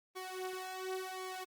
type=tone with flanger; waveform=sawtooth; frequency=373.3 Hz; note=F#4; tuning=15 cents sharp; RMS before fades=-42 dBFS; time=0.15-1.45 s; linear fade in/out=20 ms; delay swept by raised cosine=0.9 to 3.9 ms; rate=0.92 Hz; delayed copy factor=+1; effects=Opus 24 kbps